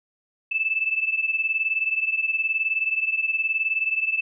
sine beating tone pair, 2626 / 2645 Hz, E7 / E7, -7 / +5 cents, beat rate 19 Hz, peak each -23 / -26 dBFS, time 0.51-4.21 s, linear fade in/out 10 ms, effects none

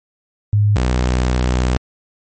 sine / sawtooth tone pair in turn, 103.83 / 62.24 Hz, G#2 / B1, 0 / +14 cents, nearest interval major sixth, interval 886 cents, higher first, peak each -10 dBFS, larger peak neither, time 0.53-0.76 / 0.76-1.77 s, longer second, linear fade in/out 0 ms, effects MP3 32 kbps

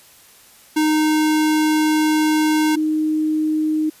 square / sine tone pair in turn, 308.7 / 309.8 Hz, D#4 / D#4, -14 / -7 cents, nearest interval unison, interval 7 cents, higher second, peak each -15 / -16 dBFS, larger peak first, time 0.76-2.76 / 2.76-3.9 s, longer first, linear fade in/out 10 ms, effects white hiss -48 dBFS RMS until 4 s + resampled to 32000 Hz

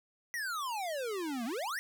square exponential two-way sweep, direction down then up, 1975.5 to 220 to 1975.5 Hz, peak -35 dBFS, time 0.34-1.79 s, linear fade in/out 0 ms, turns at 1.45 s, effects 11-bit

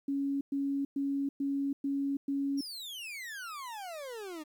sine tone bursts, 278.1 Hz, C#4, 6 cents sharp, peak -29 dBFS, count 6, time 0.08-2.61 s, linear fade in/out 5 ms, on 330 ms, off 110 ms
40% pulse exponential sweep, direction down, 5700 to 293.7 Hz, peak -39 dBFS, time 2.57-4.44 s, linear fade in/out 20 ms
effects 11-bit

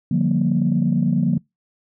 sine chord, G minor seventh, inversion second, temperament just, 147 / 176.4 / 196 / 235.2 Hz, D3 / F3 / G3 / Bb3, +2 / +18 / 0 / +16 cents, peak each -21 / -19 / -24 / -20 dBFS, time 0.11-1.38 s, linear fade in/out 5 ms, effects noise-tail reverb RT60 0.2 s tail -26 dB re dry + tanh soft clip ceiling -8 dBFS

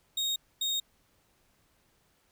35% pulse tone pair in turn, 3729 / 3716 Hz, A#7 / A#7, 0 / -6 cents, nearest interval unison, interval 6 cents, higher first, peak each -26 dBFS, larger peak neither, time 0.17-0.36 / 0.61-0.8 s, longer neither, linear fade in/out 5 ms, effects pink hiss -69 dBFS RMS until 2.31 s

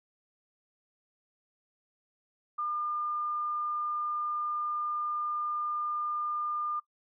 sine tone, 1205 Hz, D6, 44 cents sharp, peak -30 dBFS, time 2.58-6.8 s, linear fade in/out 10 ms, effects noise-tail reverb RT60 0.1 s tail -20 dB re dry

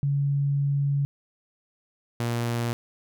sine / sawtooth tone pair in turn, 141.1 / 118.21 Hz, C#3 / A#2, +31 / +25 cents, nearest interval minor third, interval 306 cents, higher first, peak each -21 dBFS, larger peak neither, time 0.03-1.05 / 2.2-2.73 s, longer first, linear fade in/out 0 ms, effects none

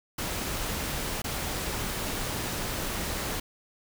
pink noise with dropouts, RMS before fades -32 dBFS, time 0.18-3.4 s, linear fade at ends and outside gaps 5 ms, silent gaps 1.22-1.241 s, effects none

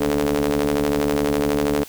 sawtooth ring-modulated tone, 73.42 Hz, D2, in tune, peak -11 dBFS, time 0-1.84 s, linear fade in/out 10 ms, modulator 361 Hz, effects white hiss -42 dBFS RMS until 1.88 s

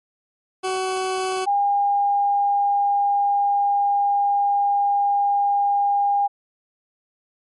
20% pulse / sine tone pair in turn, 375.4 / 807.9 Hz, F#4 / G#5, +25 / -48 cents, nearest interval octave + minor second, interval 1327 cents, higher second, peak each -17 / -16 dBFS, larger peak second, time 0.63-1.46 / 1.46-6.28 s, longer second, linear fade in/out 20 ms, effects MP3 48 kbps

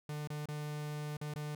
45% pulse tone with dropouts, 149.3 Hz, D3, 29 cents sharp, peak -38 dBFS, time 0.09-1.55 s, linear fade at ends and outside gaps 2 ms, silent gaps 0.274-0.302 / 0.457-0.486 / 1.169-1.213 / 1.338-1.359 s, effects none

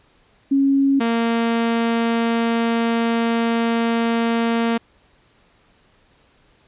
sine / sawtooth tone pair in turn, 274.7 / 231 Hz, C#4 / A#3, -16 / -16 cents, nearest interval minor third, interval 300 cents, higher first, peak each -13 / -13 dBFS, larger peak neither, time 0.51-1 / 1-4.78 s, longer second, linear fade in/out 10 ms, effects pink hiss -57 dBFS RMS until 6.67 s + resampled to 8000 Hz

